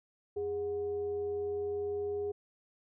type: tone with frequency modulation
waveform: sine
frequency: 409.6 Hz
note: G#4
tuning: 24 cents flat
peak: -32 dBFS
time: 0.36-2.32 s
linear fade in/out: 10 ms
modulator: 322 Hz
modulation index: 0.27
effects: none